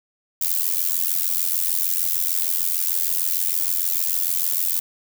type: noise with amplitude modulation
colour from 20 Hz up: violet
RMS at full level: -18 dBFS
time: 0.41-4.8 s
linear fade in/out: 5 ms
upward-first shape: sine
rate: 86.6 Hz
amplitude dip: 95%
effects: none